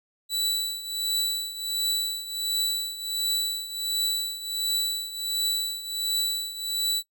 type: tone with tremolo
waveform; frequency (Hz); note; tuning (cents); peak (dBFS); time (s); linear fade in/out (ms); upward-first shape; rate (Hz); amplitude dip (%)
sawtooth; 3951; B7; 0; -19; 0.29-7.03; 50; triangle; 1.4; 80
effects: noise-tail reverb RT60 0.1 s tail -20 dB re dry